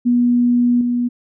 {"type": "tone with level steps", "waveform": "sine", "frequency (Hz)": 242.6, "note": "B3", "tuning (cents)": -31, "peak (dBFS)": [-11, -15], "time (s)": [0.05, 1.09], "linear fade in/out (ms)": 20, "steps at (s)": 0.81, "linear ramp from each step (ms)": 2, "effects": []}